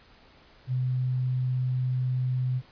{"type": "tone", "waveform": "sine", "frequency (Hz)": 127.4, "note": "C3", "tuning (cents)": -46, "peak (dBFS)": -24, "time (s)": [0.67, 2.62], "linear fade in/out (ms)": 50, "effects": ["pink hiss -56 dBFS RMS until 2.71 s", "resampled to 11025 Hz"]}